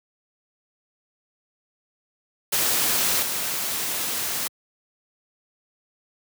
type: noise with level steps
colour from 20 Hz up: white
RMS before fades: -22 / -27 dBFS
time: 2.52-4.48 s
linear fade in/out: 10 ms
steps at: 3.22 s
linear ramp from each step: 10 ms
effects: high-pass 100 Hz 12 dB/octave